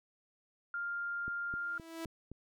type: tone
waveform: sine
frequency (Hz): 1400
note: F6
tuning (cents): +4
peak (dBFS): -35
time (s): 0.74-1.78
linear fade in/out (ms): 2
type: click train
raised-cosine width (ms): 3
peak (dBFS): -33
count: 5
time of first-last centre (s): 1.28-2.316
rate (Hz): 3.86
type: tone with exponential growth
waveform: sawtooth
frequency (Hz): 328.2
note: E4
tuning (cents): -8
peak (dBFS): -34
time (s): 1.45-2.05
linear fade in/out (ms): 1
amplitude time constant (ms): 130
effects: none